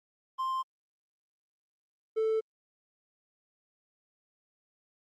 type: tone pair in turn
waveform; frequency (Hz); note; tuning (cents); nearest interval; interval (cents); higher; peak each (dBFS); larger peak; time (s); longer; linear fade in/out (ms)
triangle; 1049 / 441.1; C6 / A4; +4 / +4; octave + minor third; 1500; first; -27 / -23; second; 0.38-0.63 / 2.16-2.41; neither; 20
effects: tanh soft clip ceiling -19 dBFS + Opus 24 kbps